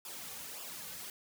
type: noise with flanger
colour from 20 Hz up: white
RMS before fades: -45 dBFS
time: 0.05-1.1 s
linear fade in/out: 2 ms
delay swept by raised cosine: 0.48 to 3.08 ms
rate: 1.8 Hz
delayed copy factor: -0.7
effects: none